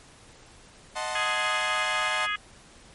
sawtooth chord, D# diminished seventh, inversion none, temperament equal, 622.3 / 740 / 880 / 1046.5 Hz, D#5 / F#5 / A5 / C6, 0 / 0 / 0 / 0 cents, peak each -31 dBFS, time 0.95-2.27 s, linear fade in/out 20 ms
harmonic tone, 416.2 Hz, G#4, 4 cents sharp, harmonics 3 / 4 / 5 / 6 / 7 / 8, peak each -31 / -31 / -32 / -35 / -36 / -37 dBFS, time 1.15-2.36 s, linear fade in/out 5 ms
effects pink hiss -52 dBFS RMS until 2.94 s + MP3 48 kbps

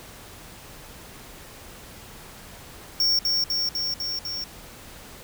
square tone with echo, 5490 Hz, F8, 31 cents flat, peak -19 dBFS, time 3-3.19 s, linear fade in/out 2 ms, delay 250 ms, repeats 5, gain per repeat -2 dB, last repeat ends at 4.44 s, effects pink hiss -44 dBFS RMS until 5.23 s

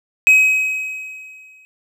triangle tone with exponential decay, 2539 Hz, D#7, 34 cents sharp, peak -4 dBFS, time 0.27-1.65 s, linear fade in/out 0 ms, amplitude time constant 300 ms, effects none

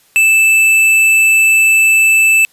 sine tone with hard clipping, 2637 Hz, E7, in tune, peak -8 dBFS, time 0.16-2.45 s, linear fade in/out 0 ms, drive 10 dB, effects white hiss -51 dBFS RMS until 2.52 s + resampled to 32000 Hz

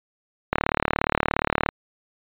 click train, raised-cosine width 0.5 ms, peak -4 dBFS, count 44, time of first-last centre 0.53-1.689 s, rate 37.1 Hz, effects resampled to 8000 Hz

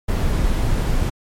brown noise, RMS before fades -18 dBFS, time 0.08-1.1 s, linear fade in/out 10 ms, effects MP3 64 kbps

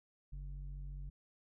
square tone with low-pass filter, 47.17 Hz, F#1, 34 cents sharp, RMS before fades -45 dBFS, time 0.32-1.1 s, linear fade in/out 10 ms, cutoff 110 Hz, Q 4.6, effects none

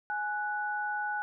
sine tone pair together, 835.5 / 1480 Hz, G#5 / F#6, +10 / 0 cents, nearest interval minor seventh, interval 990 cents, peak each -33 / -33 dBFS, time 0.1-1.22 s, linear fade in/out 0 ms, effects none

